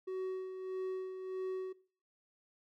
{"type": "tone with tremolo", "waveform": "triangle", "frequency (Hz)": 375, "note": "F#4", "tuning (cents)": 23, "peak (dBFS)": -33, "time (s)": [0.07, 1.73], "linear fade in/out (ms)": 10, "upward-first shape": "sine", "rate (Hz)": 1.6, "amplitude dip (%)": 55, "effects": ["noise-tail reverb RT60 0.4 s tail -19 dB re dry"]}